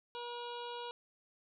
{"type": "harmonic tone", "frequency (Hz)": 479.5, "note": "A#4", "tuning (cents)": 49, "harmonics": [1, 2, 3, 5, 6, 7, 8, 9], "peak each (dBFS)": [-45, -44, -53, -58, -51, -55, -54, -63], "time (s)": [0.15, 0.91], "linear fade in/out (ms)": 0, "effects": []}